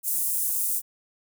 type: high-pass noise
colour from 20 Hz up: pink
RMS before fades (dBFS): -26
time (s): 0.03-0.82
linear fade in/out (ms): 50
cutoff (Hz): 9100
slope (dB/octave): 24
effects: none